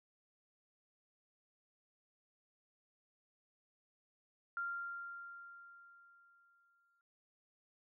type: tone with exponential decay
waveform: sine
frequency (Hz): 1390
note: F6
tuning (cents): -9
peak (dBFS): -36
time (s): 4.57-7.01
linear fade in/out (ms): 1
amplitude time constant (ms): 530
effects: noise-tail reverb RT60 0.4 s tail -23 dB re dry